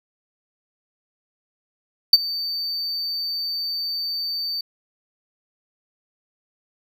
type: tone with ADSR envelope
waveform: triangle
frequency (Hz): 4584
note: D8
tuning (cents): -43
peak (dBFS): -3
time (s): 2.13-4.61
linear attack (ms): 4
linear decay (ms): 32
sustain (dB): -20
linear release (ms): 4
effects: none